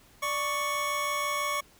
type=tone pair together; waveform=25% pulse; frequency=588 / 1110 Hz; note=D5 / C#6; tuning=+2 / +2 cents; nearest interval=major seventh; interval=1100 cents; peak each=-31 / -25 dBFS; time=0.22-1.61 s; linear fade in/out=10 ms; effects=pink hiss -58 dBFS RMS until 1.79 s